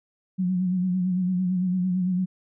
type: tone with vibrato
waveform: sine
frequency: 182.8 Hz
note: F#3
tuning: 21 cents flat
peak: -21 dBFS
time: 0.38-2.26 s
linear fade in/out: 20 ms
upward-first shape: sine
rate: 8.9 Hz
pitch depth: 49 cents each way
effects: none